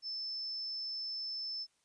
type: tone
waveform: sine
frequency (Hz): 5274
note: E8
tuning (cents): 0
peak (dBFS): -37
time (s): 0.02-1.67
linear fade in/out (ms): 50
effects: white hiss -75 dBFS RMS until 1.84 s + resampled to 22050 Hz